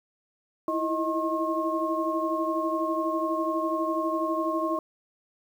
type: tone cluster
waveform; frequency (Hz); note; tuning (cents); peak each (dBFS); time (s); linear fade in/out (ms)
sine; 324.2 / 336.3 / 628 / 1077; E4 / E4 / D#5 / C6; -29 / +35 / +16 / +50; -30 / -33 / -30 / -29; 0.68-4.79; 2
effects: 9-bit